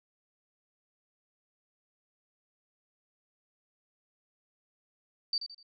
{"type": "tone with echo", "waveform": "sine", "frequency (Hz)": 4620, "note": "D8", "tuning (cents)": -29, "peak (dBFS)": -27, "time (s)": [5.33, 5.38], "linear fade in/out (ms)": 2, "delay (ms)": 83, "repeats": 3, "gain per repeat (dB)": -9, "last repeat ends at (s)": 5.629, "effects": []}